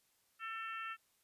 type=harmonic tone; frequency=447.1 Hz; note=A4; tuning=28 cents sharp; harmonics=3 / 4 / 5 / 6 / 7; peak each=-43 / -47 / -54 / -48 / -57 dBFS; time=0.39-0.97 s; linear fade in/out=50 ms; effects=white hiss -75 dBFS RMS until 1.23 s + resampled to 32000 Hz